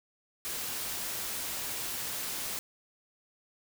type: noise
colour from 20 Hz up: white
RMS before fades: -36 dBFS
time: 0.45-2.59 s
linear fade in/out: 0 ms
effects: none